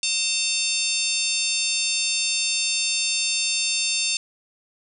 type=harmonic tone with a mistuned harmonic; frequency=900 Hz; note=A5; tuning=39 cents sharp; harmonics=3 / 4 / 5 / 6 / 7 / 8 / 9 / 10; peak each=-27 / -28 / -29 / -30 / -30 / -31 / -32 / -32 dBFS; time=0.03-4.17 s; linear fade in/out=2 ms; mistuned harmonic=6; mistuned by=-23 cents; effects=none